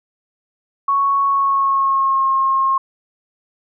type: tone with pitch glide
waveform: sine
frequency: 1108.7 to 1074 Hz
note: C#6 to C6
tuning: 0 to +45 cents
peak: -13 dBFS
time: 0.88-2.78 s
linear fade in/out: 5 ms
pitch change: -55 cents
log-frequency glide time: 1.26-2.27 s
effects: none